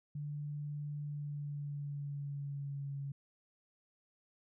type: tone with pitch glide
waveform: sine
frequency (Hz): 146.83 to 139.63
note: D3 to C#3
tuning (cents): 0 to +13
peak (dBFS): -38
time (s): 0.15-3.12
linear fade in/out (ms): 5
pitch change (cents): -87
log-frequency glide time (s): 1.03-2.98
effects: none